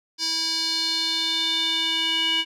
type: tone with band-pass filter sweep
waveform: square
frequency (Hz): 325.9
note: E4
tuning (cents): -20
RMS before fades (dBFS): -24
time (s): 0.18-2.45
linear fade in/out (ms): 50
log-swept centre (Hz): 5000 to 2900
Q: 5.2
effects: none